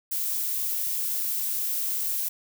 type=noise; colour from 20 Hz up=violet; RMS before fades=-28 dBFS; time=0.11-2.29 s; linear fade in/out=10 ms; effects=none